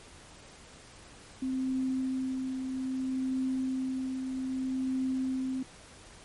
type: tone with tremolo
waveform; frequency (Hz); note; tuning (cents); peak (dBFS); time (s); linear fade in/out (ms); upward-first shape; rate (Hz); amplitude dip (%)
sine; 260.9; C4; -5; -27; 1.42-5.63; 5; triangle; 0.62; 45
effects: pink hiss -52 dBFS RMS until 6.24 s + MP3 48 kbps